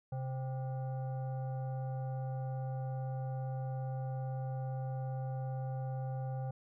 sine tone with frequency modulation, 130.81 Hz, C3, in tune, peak -35 dBFS, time 0.12-6.51 s, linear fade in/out 5 ms, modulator 656 Hz, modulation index 0.54, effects none

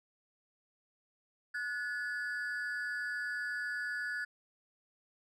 triangle ring-modulated tone, 1588 Hz, G6, 22 cents sharp, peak -30 dBFS, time 1.54-4.25 s, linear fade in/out 10 ms, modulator 126 Hz, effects none

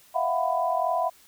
sine tone cluster, 653 / 694 / 738 / 997 Hz, E5 / F5 / F#5 / B5, -17 / -11 / -5 / +16 cents, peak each -28 dBFS, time 0.14-1.1 s, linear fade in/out 20 ms, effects white hiss -56 dBFS RMS until 1.27 s

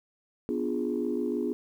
sine chord, B diminished seventh, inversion none, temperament equal, 246.9 / 293.7 / 349.2 / 415.3 Hz, B3 / D4 / F4 / Ab4, 0 / 0 / 0 / 0 cents, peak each -31 / -33 / -32 / -32 dBFS, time 0.49-1.53 s, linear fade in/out 0 ms, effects tanh soft clip ceiling -18 dBFS + 10-bit

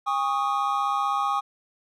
triangle chord, Ab suspended fourth, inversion none, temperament equal with one note detuned, 809.8 / 1108.7 / 1244.5 Hz, Ab5 / Db6 / Eb6, -44 / 0 / 0 cents, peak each -25 dBFS, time 0.06-1.41 s, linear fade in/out 20 ms, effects none

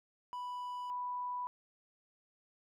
triangle / sine tone pair in turn, 987.8 / 987.8 Hz, B5 / B5, 0 / 0 cents, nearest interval unison, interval 0 cents, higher neither, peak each -37 / -36 dBFS, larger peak second, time 0.33-0.9 / 0.9-1.47 s, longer neither, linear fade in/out 0 ms, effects none

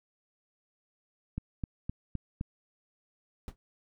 click train, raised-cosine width 5 ms, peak -21 dBFS, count 5, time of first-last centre 1.38-2.411 s, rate 3.88 Hz
brown noise with exponential decay, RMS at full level -34 dBFS, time 3.48-3.56 s, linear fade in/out 0 ms, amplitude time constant 16 ms
effects none

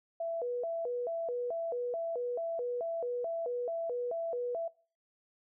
sine tone with vibrato, 570 Hz, C#5, 48 cents sharp, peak -32 dBFS, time 0.2-4.68 s, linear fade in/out 5 ms, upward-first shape square, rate 2.3 Hz, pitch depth 270 cents each way, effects noise-tail reverb RT60 0.4 s tail -22 dB re dry

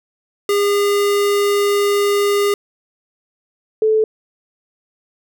square / sine tone pair in turn, 406.2 / 435.9 Hz, G#4 / A4, -38 / -16 cents, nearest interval minor second, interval 122 cents, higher second, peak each -14 / -11 dBFS, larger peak second, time 0.49-2.54 / 3.82-4.04 s, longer first, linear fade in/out 2 ms, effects none

